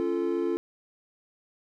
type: chord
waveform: triangle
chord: Db augmented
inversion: none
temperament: equal with one note detuned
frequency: 277.2 / 345.2 / 440 Hz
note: Db4 / F4 / A4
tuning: 0 / -20 / 0 cents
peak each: -31 / -25 / -29 dBFS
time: 0-0.57 s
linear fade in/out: 0 ms
effects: none